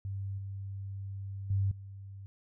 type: tone with level steps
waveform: sine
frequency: 98 Hz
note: G2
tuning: in tune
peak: -34 / -37 / -26 / -43 dBFS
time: 0.05-2.26 s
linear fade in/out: 0 ms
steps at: 0.38 / 1.5 / 1.71 s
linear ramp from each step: 5 ms
effects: none